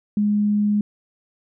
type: tone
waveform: sine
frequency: 207.7 Hz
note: G#3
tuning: in tune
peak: -16 dBFS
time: 0.17-0.81 s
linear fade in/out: 2 ms
effects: none